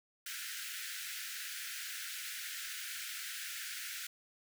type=high-pass noise; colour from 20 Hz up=pink; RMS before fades=-43 dBFS; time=0.26-4.07 s; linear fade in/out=5 ms; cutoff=1400 Hz; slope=96 dB/octave; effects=none